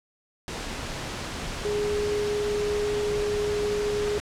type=tone in noise; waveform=sine; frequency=415.3 Hz; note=G#4; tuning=in tune; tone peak=-24 dBFS; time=1.65-4.18 s; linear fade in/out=0 ms; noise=pink; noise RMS=-33 dBFS; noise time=0.48-4.2 s; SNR=+6 dB; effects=low-pass 7000 Hz 12 dB/octave